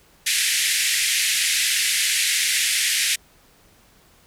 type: band-pass noise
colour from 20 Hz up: pink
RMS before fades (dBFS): -21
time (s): 0.26-3.16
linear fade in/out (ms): 10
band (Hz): 1800 to 12000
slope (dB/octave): 48
effects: pink hiss -55 dBFS RMS until 4.26 s